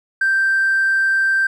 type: tone with hard clipping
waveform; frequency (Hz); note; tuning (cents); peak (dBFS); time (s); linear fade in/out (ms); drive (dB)
sine; 1568; G6; 0; -14; 0.21-1.47; 5; 1
effects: none